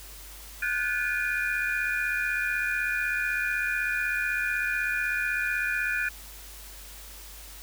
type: tone cluster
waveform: sine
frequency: 1449 / 1525 / 1726 / 2437 Hz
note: F#6 / G6 / A6 / D#7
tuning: -37 / -48 / -34 / -37 cents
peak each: -31 dBFS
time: 0.62-6.09 s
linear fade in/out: 5 ms
effects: added 50 Hz sine -46 dBFS peak until 7.62 s + white hiss -46 dBFS RMS until 7.62 s